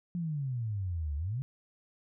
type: exponential two-way sweep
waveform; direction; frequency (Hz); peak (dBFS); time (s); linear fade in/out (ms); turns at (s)
sine; down then up; 179.1 to 70.2 to 141.8; -31; 0.15-1.42; 0; 1.16
effects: none